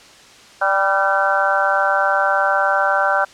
harmonic tone with a mistuned harmonic, 196 Hz, G3, in tune, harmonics 3 / 4 / 5 / 6 / 7 / 8, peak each -21 / -20 / -24 / -26 / -20 / -20 dBFS, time 0.61-3.25 s, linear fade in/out 10 ms, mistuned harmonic 8, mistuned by -41 cents, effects white hiss -44 dBFS RMS until 3.33 s + low-pass 6000 Hz 12 dB/octave

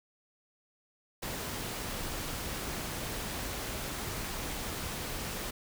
pink noise with amplitude modulation, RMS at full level -36 dBFS, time 1.22-5.51 s, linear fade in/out 10 ms, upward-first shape sine, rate 282 Hz, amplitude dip 30%, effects none

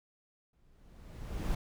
brown noise with exponential growth, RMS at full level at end -30 dBFS, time 0.53-1.55 s, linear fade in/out 5 ms, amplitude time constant 220 ms, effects none

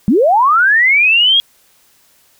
sine linear sweep, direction up, 180 to 3322 Hz, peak -7 dBFS, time 0.08-1.4 s, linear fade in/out 0 ms, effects white hiss -52 dBFS RMS until 2.39 s

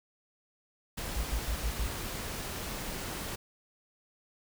pink noise, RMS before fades -38 dBFS, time 0.97-3.36 s, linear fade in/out 10 ms
sine tone bursts, 54.8 Hz, A1, 6 cents flat, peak -28 dBFS, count 5, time 1.16-1.867 s, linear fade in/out 5 ms, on 75 ms, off 83 ms
effects none

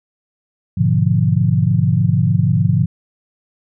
sine chord, G# diminished seventh, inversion none, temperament equal with one note detuned, 103.83 / 123.47 / 146.83 / 173.31 Hz, G#2 / B2 / D3 / F3, 0 / 0 / 0 / -13 cents, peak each -17 dBFS, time 0.77-2.86 s, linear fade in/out 10 ms, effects none

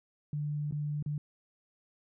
sine tone with dropouts, 148 Hz, D3, 14 cents sharp, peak -31 dBFS, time 0.33-1.18 s, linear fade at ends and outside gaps 2 ms, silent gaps 0.711-0.723 / 1.026-1.061 s, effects none

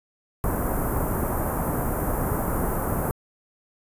pink band-stop noise, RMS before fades -25 dBFS, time 0.44-3.11 s, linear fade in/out 0 ms, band 1300 to 12000 Hz, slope 24 dB/octave, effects resampled to 32000 Hz

